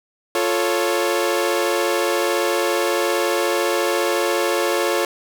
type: chord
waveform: sawtooth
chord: F augmented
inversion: none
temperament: equal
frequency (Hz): 349.2 / 440 / 554.4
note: F4 / A4 / C#5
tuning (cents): 0 / 0 / 0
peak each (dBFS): -18 / -19 / -18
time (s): 0.35-5.05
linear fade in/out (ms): 2
effects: none